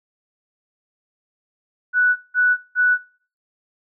sine tone bursts, 1480 Hz, F#6, in tune, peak -13 dBFS, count 3, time 1.93-2.98 s, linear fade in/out 50 ms, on 230 ms, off 180 ms, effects noise-tail reverb RT60 0.5 s tail -23 dB re dry

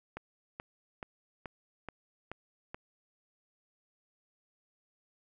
click train, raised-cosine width 0.5 ms, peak -25 dBFS, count 7, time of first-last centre 0.17-2.745 s, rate 2.33 Hz, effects none

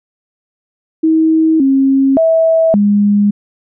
sine tone with pitch steps, 319.4 / 270.2 / 651 / 204.7 Hz, D#4 / C#4 / E5 / G#3, +45 / -44 / -22 / -25 cents, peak -7 dBFS, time 1.03-3.31 s, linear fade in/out 10 ms, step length 570 ms, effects none

